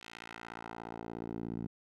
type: tone with band-pass filter sweep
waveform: 10% pulse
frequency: 57 Hz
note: A#1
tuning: 38 cents flat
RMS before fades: -43 dBFS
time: 0.01-1.67 s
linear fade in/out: 5 ms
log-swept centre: 3100 to 200 Hz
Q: 1.1
effects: none